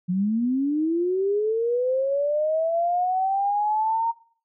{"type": "linear sweep", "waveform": "sine", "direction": "up", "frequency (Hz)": [174.2, 927], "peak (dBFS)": -20, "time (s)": [0.08, 4.12], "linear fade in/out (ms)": 20, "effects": ["noise-tail reverb RT60 0.5 s tail -21 dB re dry"]}